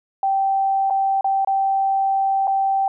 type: tone with dropouts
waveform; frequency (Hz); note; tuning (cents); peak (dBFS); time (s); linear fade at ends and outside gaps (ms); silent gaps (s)
sine; 779; G5; -11; -16; 0.23-2.88; 2; 0.9-0.906 / 1.21-1.244 / 1.448-1.473 / 2.472-2.477
effects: none